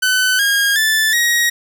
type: tone with pitch steps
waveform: sawtooth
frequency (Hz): 1510 / 1627.8 / 1754.7 / 1891.5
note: F#6 / G#6 / A6 / A#6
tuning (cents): +35 / -35 / -5 / +25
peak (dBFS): -9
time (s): 0.02-1.5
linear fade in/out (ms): 10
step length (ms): 370
effects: 8-bit